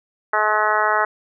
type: harmonic tone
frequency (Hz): 213.2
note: G#3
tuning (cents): +46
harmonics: 2 / 3 / 4 / 5 / 6 / 7 / 8 / 9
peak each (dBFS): -28 / -24 / -22 / -23 / -22 / -23 / -27 / -27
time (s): 0.33-1.05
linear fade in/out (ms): 5
effects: none